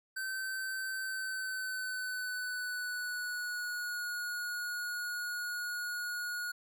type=tone with pitch glide; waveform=square; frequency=1542 to 1447.1 Hz; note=G6 to F#6; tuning=-29 to -39 cents; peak=-36 dBFS; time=0.16-6.52 s; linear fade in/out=10 ms; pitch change=-110 cents; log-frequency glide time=1-4.04 s; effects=none